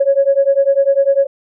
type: beating tone pair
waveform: sine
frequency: 547 / 557 Hz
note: C#5 / C#5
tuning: -23 / +8 cents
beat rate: 10 Hz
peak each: -12 dBFS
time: 0-1.27 s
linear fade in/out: 10 ms
effects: tanh soft clip ceiling -2 dBFS